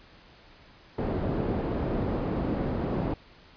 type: low-pass noise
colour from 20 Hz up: white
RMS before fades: -29 dBFS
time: 0.98-3.14 s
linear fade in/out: 5 ms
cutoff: 390 Hz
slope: 12 dB/octave
effects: pink hiss -54 dBFS RMS until 3.56 s + resampled to 11025 Hz